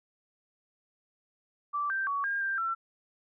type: tone with pitch steps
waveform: sine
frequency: 1165 / 1568 / 1125 / 1612 / 1582 / 1347 Hz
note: D6 / G6 / C#6 / G6 / G6 / E6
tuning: -14 / 0 / +25 / +48 / +15 / +37 cents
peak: -28 dBFS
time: 1.73-2.75 s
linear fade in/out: 20 ms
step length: 170 ms
effects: none

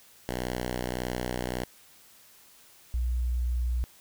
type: tone pair in turn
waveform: 5% pulse / sine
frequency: 61.74 / 60.71 Hz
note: B1 / B1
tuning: 0 / -29 cents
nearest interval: unison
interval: 29 cents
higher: first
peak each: -19 / -25 dBFS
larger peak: first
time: 0.29-1.64 / 2.94-3.84 s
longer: first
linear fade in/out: 0 ms
effects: white hiss -56 dBFS RMS until 4 s

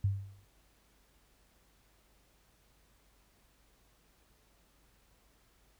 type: tone with exponential decay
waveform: sine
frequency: 98.4 Hz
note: G2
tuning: 7 cents sharp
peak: -24 dBFS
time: 0.04-0.45 s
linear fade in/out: 5 ms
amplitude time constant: 89 ms
effects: added 50 Hz sine -69 dBFS peak until 5.79 s + pink hiss -69 dBFS RMS until 5.79 s

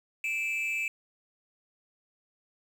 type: tone pair together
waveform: triangle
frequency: 2349 / 2614 Hz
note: D7 / E7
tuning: 0 / -15 cents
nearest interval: major second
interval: 185 cents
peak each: -29 / -28 dBFS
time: 0.24-0.88 s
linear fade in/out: 2 ms
effects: tanh soft clip ceiling -24 dBFS + 9-bit

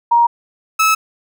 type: tone pair in turn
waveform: sine / 30% pulse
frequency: 942 / 1299.4 Hz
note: A#5 / E6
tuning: +18 / -25 cents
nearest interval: tritone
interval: 557 cents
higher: second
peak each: -8 dBFS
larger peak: neither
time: 0.11-0.27 / 0.79-0.95 s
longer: neither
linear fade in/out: 10 ms
effects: none

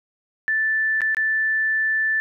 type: tone with dropouts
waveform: sine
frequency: 1760 Hz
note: A6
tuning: in tune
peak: -18 dBFS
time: 0.48-2.2 s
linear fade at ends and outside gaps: 0 ms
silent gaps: 1.007-1.017 / 1.147-1.169 s
effects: none

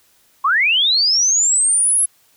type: linear sweep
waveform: sine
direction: up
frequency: 1021 to 11000 Hz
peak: -12 dBFS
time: 0.44-2.06 s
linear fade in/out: 10 ms
effects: white hiss -56 dBFS RMS until 2.36 s

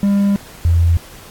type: tone pair in turn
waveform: triangle / sine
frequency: 200.3 / 84.43 Hz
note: G3 / E2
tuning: +38 / +42 cents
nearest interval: octave + minor third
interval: 1496 cents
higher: first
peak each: -9 dBFS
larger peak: neither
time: 0.03-0.36 / 0.65-0.97 s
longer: first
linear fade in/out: 0 ms
effects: pink hiss -39 dBFS RMS until 1.3 s + AAC 64 kbps

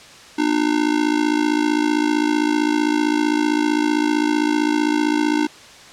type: tone with amplitude modulation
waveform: square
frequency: 302 Hz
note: D4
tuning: 48 cents sharp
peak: -13 dBFS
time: 0.38-5.47 s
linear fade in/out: 10 ms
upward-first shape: sine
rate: 55.5 Hz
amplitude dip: 85%
effects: white hiss -42 dBFS RMS until 5.92 s + low-pass 6000 Hz 12 dB/octave

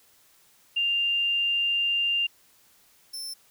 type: tone pair in turn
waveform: sine / sawtooth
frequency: 2794 / 5333 Hz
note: F7 / E8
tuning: 0 / +19 cents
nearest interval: major seventh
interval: 1119 cents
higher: second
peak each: -22 / -31 dBFS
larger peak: first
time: 0.76-2.27 / 3.13-3.34 s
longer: first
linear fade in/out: 10 ms
effects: white hiss -60 dBFS RMS until 3.5 s

